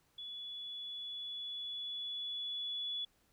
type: tone with level ramp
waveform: sine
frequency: 3417 Hz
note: G#7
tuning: 49 cents sharp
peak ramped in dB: -43 to -36 dBFS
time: 0.18-3.05 s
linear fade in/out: 5 ms
effects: pink hiss -73 dBFS RMS until 3.32 s